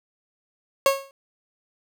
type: tone with exponential decay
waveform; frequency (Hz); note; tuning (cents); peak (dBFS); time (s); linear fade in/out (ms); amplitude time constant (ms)
30% pulse; 547; C#5; -23; -10; 0.86-1.11; 1; 53
effects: none